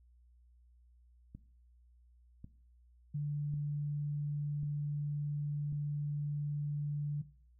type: click train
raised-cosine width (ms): 5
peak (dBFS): -35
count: 5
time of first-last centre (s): 1.35-5.726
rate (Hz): 0.914
type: tone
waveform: sine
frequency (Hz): 146.4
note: D3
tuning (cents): -5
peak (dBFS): -33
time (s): 3.14-7.22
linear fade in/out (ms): 10
effects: noise-tail reverb RT60 0.5 s tail -17 dB re dry + added 60 Hz sine -61 dBFS peak until 7.59 s